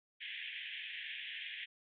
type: band-pass noise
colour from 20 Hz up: white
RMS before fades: -45 dBFS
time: 0.2-1.66 s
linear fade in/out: 20 ms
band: 1700 to 3400 Hz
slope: 96 dB/octave
effects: none